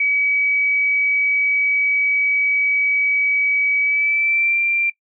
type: tone with pitch glide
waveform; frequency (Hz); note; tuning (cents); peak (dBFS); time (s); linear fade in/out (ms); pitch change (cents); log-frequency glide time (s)
sine; 2275 to 2366; C#7 to D7; +44 to +12; -15; 0-4.9; 5; +68; 3.8-4.6
effects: noise-tail reverb RT60 0.1 s tail -21 dB re dry